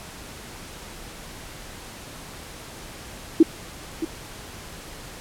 sine tone with echo, 325.1 Hz, E4, 24 cents flat, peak -8 dBFS, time 3.4-3.43 s, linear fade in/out 5 ms, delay 620 ms, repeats 1, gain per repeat -14 dB, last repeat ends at 4.05 s, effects pink hiss -40 dBFS RMS until 5.2 s + low-pass 12000 Hz 12 dB/octave

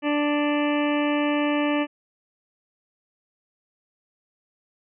harmonic tone, 293.7 Hz, D4, in tune, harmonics 1 / 2 / 3 / 4 / 6 / 7 / 8 / 9 / 10, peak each -22 / -27 / -32 / -33 / -34 / -39 / -35 / -36 / -37 dBFS, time 0.02-1.87 s, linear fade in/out 50 ms, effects none

